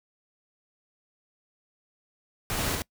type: noise with echo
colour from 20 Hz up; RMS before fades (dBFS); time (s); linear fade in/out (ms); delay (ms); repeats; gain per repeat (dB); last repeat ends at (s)
pink; -30; 2.5-2.75; 0; 70; 1; -2; 2.82
effects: noise-tail reverb RT60 0.1 s tail -24 dB re dry